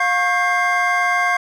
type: tone cluster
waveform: triangle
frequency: 710 / 1094 / 1593 / 2102 Hz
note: F5 / C#6 / G6 / C7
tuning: +28 / -23 / +27 / +7 cents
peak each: -19 dBFS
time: 0-1.37 s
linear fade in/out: 5 ms
effects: none